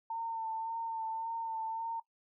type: tone with vibrato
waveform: sine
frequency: 903 Hz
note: A5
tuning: 45 cents sharp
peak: -34 dBFS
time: 0.1-2 s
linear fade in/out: 5 ms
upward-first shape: sine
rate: 1.8 Hz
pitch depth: 24 cents each way
effects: noise-tail reverb RT60 0.1 s tail -19 dB re dry